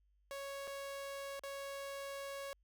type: tone with dropouts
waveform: sawtooth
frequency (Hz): 554.4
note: C#5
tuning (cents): 0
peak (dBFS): -39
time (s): 0.31-2.53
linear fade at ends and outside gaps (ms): 0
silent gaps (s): 0.673-0.677 / 1.394-1.436
effects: added 50 Hz sine -70 dBFS peak until 2.63 s